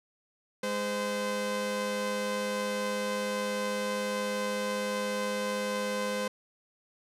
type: tone pair together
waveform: sawtooth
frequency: 206.4 / 514.1 Hz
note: G#3 / C5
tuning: -10 / -31 cents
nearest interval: octave + major third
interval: 1579 cents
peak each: -31 / -27 dBFS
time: 0.63-6.28 s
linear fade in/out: 5 ms
effects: low-pass 11000 Hz 12 dB/octave